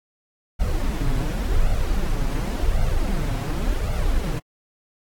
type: noise with flanger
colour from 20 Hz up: brown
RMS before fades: -21 dBFS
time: 0.59-4.4 s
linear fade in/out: 20 ms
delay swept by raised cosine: 1.4 to 7.4 ms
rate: 0.9 Hz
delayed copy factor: +0.75
effects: AAC 64 kbps

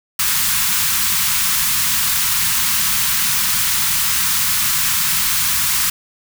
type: band-stop noise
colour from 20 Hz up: white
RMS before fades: -17 dBFS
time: 0.19-5.9 s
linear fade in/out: 5 ms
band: 220 to 940 Hz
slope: 48 dB/octave
effects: none

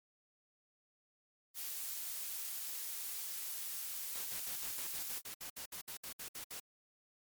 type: noise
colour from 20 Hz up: blue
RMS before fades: -42 dBFS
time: 1.54-5.22 s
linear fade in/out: 50 ms
type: noise bursts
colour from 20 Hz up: white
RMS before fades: -46 dBFS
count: 16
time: 4.15-6.599 s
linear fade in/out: 5 ms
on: 94 ms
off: 63 ms
effects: MP3 96 kbps

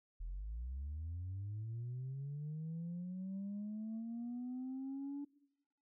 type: linear sweep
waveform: sine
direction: up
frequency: 39.39 to 287.2 Hz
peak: -39 dBFS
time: 0.2-5.25 s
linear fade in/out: 10 ms
effects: noise-tail reverb RT60 0.9 s tail -22 dB re dry + tanh soft clip ceiling -38 dBFS

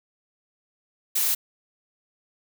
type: noise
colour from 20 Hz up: blue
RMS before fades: -23 dBFS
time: 1.15-1.35 s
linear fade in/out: 10 ms
effects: none

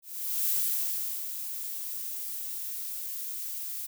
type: noise with ADSR envelope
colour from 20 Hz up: violet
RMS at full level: -27 dBFS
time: 0.02-3.87 s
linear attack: 480 ms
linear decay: 730 ms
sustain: -9 dB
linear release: 15 ms
effects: none

